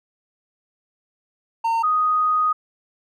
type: tone pair in turn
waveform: triangle / sine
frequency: 913 / 1245.8 Hz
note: A#5 / D#6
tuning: -36 / +2 cents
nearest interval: perfect fourth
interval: 538 cents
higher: second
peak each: -16 / -16 dBFS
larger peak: neither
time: 1.64-1.83 / 1.83-2.53 s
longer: second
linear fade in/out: 10 ms
effects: none